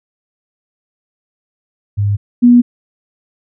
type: tone pair in turn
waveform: sine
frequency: 101.9 / 242.4 Hz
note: G#2 / B3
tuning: -32 / -32 cents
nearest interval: octave + minor third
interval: 1500 cents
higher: second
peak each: -11 / -3 dBFS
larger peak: second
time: 1.97-2.17 / 2.42-2.62 s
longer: neither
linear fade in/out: 20 ms
effects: none